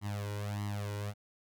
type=tone with flanger; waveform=sawtooth; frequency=102.8 Hz; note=G#2; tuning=17 cents flat; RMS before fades=-37 dBFS; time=0.01-1.14 s; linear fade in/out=50 ms; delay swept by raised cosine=0.98 to 2.08 ms; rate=1.6 Hz; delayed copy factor=+0.95; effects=none